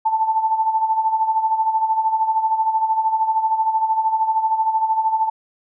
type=tone with tremolo; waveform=sine; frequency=883 Hz; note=A5; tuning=6 cents sharp; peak=-13 dBFS; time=0.05-5.3 s; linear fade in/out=10 ms; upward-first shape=sine; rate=13 Hz; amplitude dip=65%; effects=none